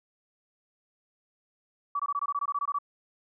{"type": "tone bursts", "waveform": "sine", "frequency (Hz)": 1145, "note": "D6", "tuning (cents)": -44, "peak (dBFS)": -26, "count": 13, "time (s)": [1.95, 2.787], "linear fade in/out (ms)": 5, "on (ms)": 45, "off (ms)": 21, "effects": []}